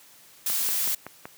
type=noise; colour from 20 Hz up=blue; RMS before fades=-26 dBFS; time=0.46-0.95 s; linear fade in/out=5 ms
type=click train; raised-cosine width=0.5 ms; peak=-21 dBFS; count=5; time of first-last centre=0.5-1.255 s; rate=5.3 Hz
effects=white hiss -53 dBFS RMS until 1.37 s + high-pass 100 Hz 12 dB/octave